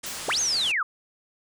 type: low-pass noise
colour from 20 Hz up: white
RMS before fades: -36 dBFS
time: 0.03-0.72 s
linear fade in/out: 10 ms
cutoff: 10000 Hz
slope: 48 dB/octave
type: noise with exponential decay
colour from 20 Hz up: violet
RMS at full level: -35 dBFS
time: 0.06-0.57 s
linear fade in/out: 5 ms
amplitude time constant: 110 ms
type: linear two-way sweep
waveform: sine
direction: up then down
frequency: 155.56 to 6600 to 1118 Hz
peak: -22 dBFS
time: 0.28-0.83 s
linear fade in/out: 5 ms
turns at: 0.4 s
effects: none